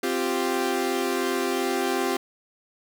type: chord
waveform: sawtooth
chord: C suspended fourth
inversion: none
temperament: equal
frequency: 261.6 / 349.2 / 392 Hz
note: C4 / F4 / G4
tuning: 0 / 0 / 0 cents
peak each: -25 / -24 / -23 dBFS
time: 0.03-2.17 s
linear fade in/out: 5 ms
effects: none